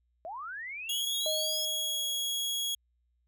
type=linear sweep; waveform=sine; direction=up; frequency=619 to 5300 Hz; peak=-37 dBFS; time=0.25-1.65 s; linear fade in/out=0 ms
type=tone; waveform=sawtooth; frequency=3322 Hz; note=G#7; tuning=in tune; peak=-27 dBFS; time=0.89-2.75 s; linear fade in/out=5 ms
type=tone with exponential decay; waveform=sine; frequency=622.3 Hz; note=D#5; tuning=in tune; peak=-30 dBFS; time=1.26-2.51 s; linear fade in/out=1 ms; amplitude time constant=270 ms
effects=added 60 Hz sine -70 dBFS peak until 3.27 s